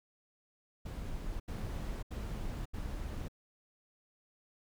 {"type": "noise bursts", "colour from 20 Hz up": "brown", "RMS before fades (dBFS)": -39, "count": 4, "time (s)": [0.85, 3.284], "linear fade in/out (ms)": 10, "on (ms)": 550, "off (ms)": 78, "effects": []}